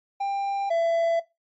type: tone pair in turn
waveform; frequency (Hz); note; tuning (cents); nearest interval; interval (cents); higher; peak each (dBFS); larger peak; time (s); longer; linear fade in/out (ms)
triangle; 794 / 669; G5 / E5; +22 / +25; minor third; 297; first; -22 / -18; second; 0.2-0.7 / 0.7-1.2; neither; 10
effects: noise-tail reverb RT60 0.2 s tail -17 dB re dry + MP3 32 kbps